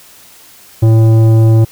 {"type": "tone with tanh clipping", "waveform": "sine", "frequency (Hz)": 111.9, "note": "A2", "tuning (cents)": 30, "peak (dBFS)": -6, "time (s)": [0.82, 1.65], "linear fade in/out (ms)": 10, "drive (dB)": 12, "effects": ["white hiss -40 dBFS RMS until 1.71 s"]}